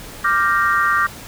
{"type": "chord", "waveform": "sine", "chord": "G minor seventh", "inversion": "second", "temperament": "equal with one note detuned", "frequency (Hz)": [1178.1, 1396.9, 1568, 1864.7], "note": ["D6", "F6", "G6", "Bb6"], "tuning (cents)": [5, 0, 0, 0], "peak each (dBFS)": [-17, -20, -21, -21], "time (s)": [0.24, 1.07], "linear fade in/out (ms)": 10, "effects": ["pink hiss -36 dBFS RMS until 1.27 s"]}